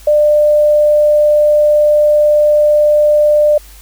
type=tone; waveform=sine; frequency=597 Hz; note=D5; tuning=28 cents sharp; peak=-6 dBFS; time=0.07-3.58 s; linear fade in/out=5 ms; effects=added 50 Hz sine -36 dBFS peak until 3.81 s + white hiss -41 dBFS RMS until 3.81 s